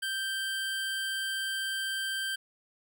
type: tone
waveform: 25% pulse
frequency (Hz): 1568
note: G6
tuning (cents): 0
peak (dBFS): -27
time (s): 0.02-2.36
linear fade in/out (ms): 10
effects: none